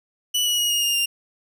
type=tone with pitch steps; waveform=sawtooth; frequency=2960 / 2926 / 2892 / 2859 / 2826 / 2794 Hz; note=F#7 / F#7 / F#7 / F7 / F7 / F7; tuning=0 / -20 / -40 / +40 / +20 / 0 cents; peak=-16 dBFS; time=0.34-1.06 s; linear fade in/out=10 ms; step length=120 ms; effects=none